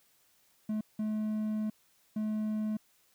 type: tone bursts at uneven times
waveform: triangle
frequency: 214.8 Hz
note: A3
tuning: 41 cents flat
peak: -28 dBFS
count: 3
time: 0.69-0.81 / 0.99-1.7 / 2.16-2.77 s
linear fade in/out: 5 ms
effects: white hiss -68 dBFS RMS until 3.14 s